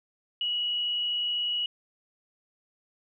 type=tone with frequency modulation; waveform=sine; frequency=2918 Hz; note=F#7; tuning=25 cents flat; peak=-26 dBFS; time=0.41-1.66 s; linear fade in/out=2 ms; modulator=96.1 Hz; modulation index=0.29; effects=none